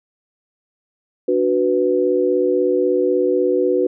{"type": "chord", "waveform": "sine", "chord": "B minor", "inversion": "first", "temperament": "equal", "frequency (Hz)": [293.7, 370, 493.9], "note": ["D4", "F#4", "B4"], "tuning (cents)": [0, 0, 0], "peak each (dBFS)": [-22, -17, -18], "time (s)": [1.28, 3.87], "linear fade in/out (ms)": 5, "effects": []}